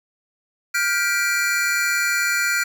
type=chord; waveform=square; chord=G dominant seventh; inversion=third; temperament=just; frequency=1411.2 / 1568 / 1960 / 2352 Hz; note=F6 / G6 / B6 / D7; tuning=+18 / 0 / -14 / +2 cents; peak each=-23 / -27 / -27 / -25 dBFS; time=0.74-2.64 s; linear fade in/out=10 ms; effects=8-bit